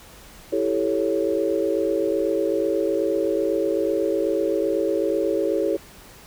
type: chord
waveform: sine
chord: A dominant seventh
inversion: second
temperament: equal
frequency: 329.6 / 392 / 440 / 554.4 Hz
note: E4 / G4 / A4 / C#5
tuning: 0 / 0 / 0 / 0 cents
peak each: -25 dBFS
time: 0.52-5.77 s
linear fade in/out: 10 ms
effects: pink hiss -46 dBFS RMS until 6.26 s